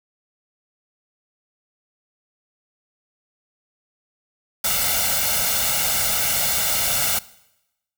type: noise with comb filter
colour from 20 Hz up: white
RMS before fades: -21 dBFS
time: 4.64-7.19 s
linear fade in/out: 5 ms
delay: 1.4 ms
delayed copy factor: +0.8
effects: noise-tail reverb RT60 0.9 s tail -20 dB re dry